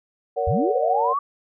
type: chord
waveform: sine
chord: F# major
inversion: first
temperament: equal with one note detuned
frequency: 466.2 / 569 / 740 Hz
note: A#4 / C#5 / F#5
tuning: 0 / +45 / 0 cents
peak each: -25 dBFS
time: 0.36-1.14 s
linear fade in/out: 20 ms
type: linear sweep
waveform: sine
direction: up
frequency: 58.27 to 1162 Hz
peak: -20 dBFS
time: 0.47-1.19 s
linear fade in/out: 5 ms
effects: none